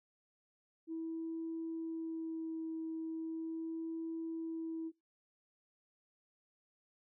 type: tone with vibrato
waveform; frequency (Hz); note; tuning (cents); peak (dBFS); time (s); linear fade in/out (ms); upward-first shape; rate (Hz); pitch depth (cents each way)
sine; 324.9; E4; -25; -37; 0.87-4.92; 50; sine; 0.38; 12
effects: noise-tail reverb RT60 0.2 s tail -20 dB re dry + tanh soft clip ceiling -33 dBFS